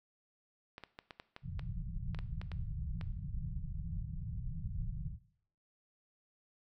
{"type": "clicks", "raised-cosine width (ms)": 0.3, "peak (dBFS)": -30, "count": 12, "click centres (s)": [0.781, 0.837, 0.989, 1.108, 1.199, 1.364, 1.594, 2.147, 2.189, 2.415, 2.517, 3.012]}
{"type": "low-pass noise", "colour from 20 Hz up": "pink", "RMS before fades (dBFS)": -40, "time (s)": [1.42, 5.19], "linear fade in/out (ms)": 50, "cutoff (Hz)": 180, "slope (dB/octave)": 96}
{"effects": ["noise-tail reverb RT60 0.6 s tail -17 dB re dry"]}